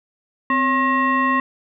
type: tone with frequency modulation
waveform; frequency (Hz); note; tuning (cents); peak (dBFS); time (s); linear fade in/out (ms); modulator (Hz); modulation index
sine; 1074; C6; +45; -15; 0.5-1.4; 2; 815; 1.1
effects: none